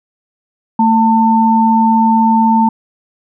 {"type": "tone pair together", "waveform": "sine", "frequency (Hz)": [224, 896], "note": ["A3", "A5"], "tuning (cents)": [31, 31], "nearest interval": "2 octaves", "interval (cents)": 2400, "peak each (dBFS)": -10, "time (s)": [0.79, 2.69], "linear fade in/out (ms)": 5, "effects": []}